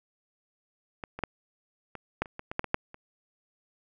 clicks, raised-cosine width 0.5 ms, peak -21 / -23 / -12 / -24 / -12 / -30 / -23 / -20 / -11 / -19 / -8 / -29 dBFS, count 12, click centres 1.038 / 1.19 / 1.237 / 1.953 / 2.22 / 2.258 / 2.394 / 2.515 / 2.594 / 2.643 / 2.744 / 2.944 s, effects none

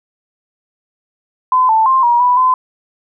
sine tone with pitch steps, 1019 / 884 / 1052 / 953 / 987 / 1022 Hz, C6 / A5 / C6 / A#5 / B5 / C6, -46 / +8 / +9 / +38 / -1 / -41 cents, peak -8 dBFS, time 1.52-2.54 s, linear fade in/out 2 ms, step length 170 ms, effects none

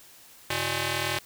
5% pulse ring-modulated tone, 236.3 Hz, A#3, 24 cents sharp, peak -12 dBFS, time 0.5-1.19 s, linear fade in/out 5 ms, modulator 1320 Hz, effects white hiss -52 dBFS RMS until 1.25 s

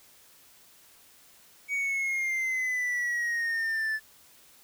triangle exponential sweep, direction down, 2258 to 1741 Hz, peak -25 dBFS, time 1.68-4 s, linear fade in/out 50 ms, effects white hiss -57 dBFS RMS until 4.63 s

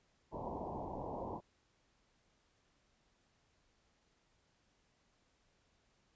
white low-pass noise, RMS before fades -43 dBFS, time 0.31-1.41 s, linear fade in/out 50 ms, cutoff 1000 Hz, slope 96 dB/octave, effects pink hiss -75 dBFS RMS until 6.15 s + resampled to 16000 Hz

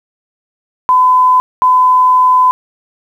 sine tone bursts at uneven times, 1011 Hz, B5, 40 cents sharp, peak -5 dBFS, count 2, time 0.89-1.4 / 1.62-2.51 s, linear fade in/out 0 ms, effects 7-bit

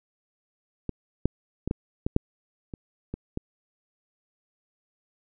clicks, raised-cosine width 3 ms, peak -16 / -8 / -15 / -12 / -13 / -6 / -23 / -19 / -16 dBFS, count 9, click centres 0.893 / 1.256 / 1.676 / 1.711 / 2.065 / 2.164 / 2.738 / 3.14 / 3.374 s, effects none

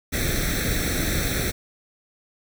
pink noise with comb filter, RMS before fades -24 dBFS, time 0.12-1.52 s, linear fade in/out 20 ms, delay 0.51 ms, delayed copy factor +0.85, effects none

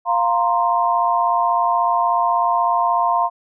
sine chord, F suspended fourth, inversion none, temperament just, 698.5 / 931.3 / 1047.7 Hz, F5 / Bb5 / C6, 0 / -2 / +2 cents, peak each -19 dBFS, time 0.05-3.3 s, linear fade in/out 50 ms, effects none

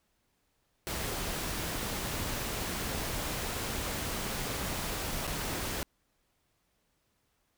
pink noise with dropouts, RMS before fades -35 dBFS, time 0.87-5.83 s, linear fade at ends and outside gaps 0 ms, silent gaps 5.27-5.276 s, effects pink hiss -75 dBFS RMS until 7.57 s

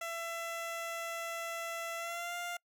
15% pulse tone with pitch glide, 670 to 699.7 Hz, E5 to F5, +28 to +3 cents, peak -31 dBFS, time 0.01-2.57 s, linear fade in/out 5 ms, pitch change +75 cents, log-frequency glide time 1.97-2.35 s, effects noise-tail reverb RT60 0.1 s tail -26 dB re dry

